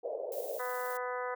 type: band-pass noise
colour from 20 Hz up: white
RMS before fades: -38 dBFS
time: 0.03-0.59 s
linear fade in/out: 10 ms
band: 460 to 610 Hz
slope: 48 dB/octave
type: noise with tremolo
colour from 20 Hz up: violet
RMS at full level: -45 dBFS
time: 0.32-0.97 s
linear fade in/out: 0 ms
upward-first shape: sine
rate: 19 Hz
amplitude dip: 25%
type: harmonic tone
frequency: 249.1 Hz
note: B3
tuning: 15 cents sharp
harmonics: 2 / 3 / 4 / 5 / 6 / 7 / 8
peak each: -37 / -43 / -40 / -42 / -44 / -47 / -48 dBFS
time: 0.59-1.35 s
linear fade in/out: 10 ms
effects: none